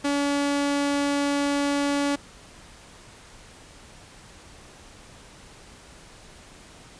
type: tone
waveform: sawtooth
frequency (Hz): 284.6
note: C#4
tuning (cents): +46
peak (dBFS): -18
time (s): 0.04-2.16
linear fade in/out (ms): 10
effects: pink hiss -48 dBFS RMS until 6.99 s + resampled to 22050 Hz